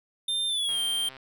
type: tone with pitch glide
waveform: square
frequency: 3600 to 3170 Hz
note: A7 to G7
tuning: +39 to +19 cents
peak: -26 dBFS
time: 0.28-1.09 s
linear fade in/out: 5 ms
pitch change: -220 cents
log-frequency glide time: 0.48-0.79 s
type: click train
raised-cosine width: 0.3 ms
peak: -29 dBFS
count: 64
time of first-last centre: 0.69-1.167 s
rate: 132 Hz
effects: none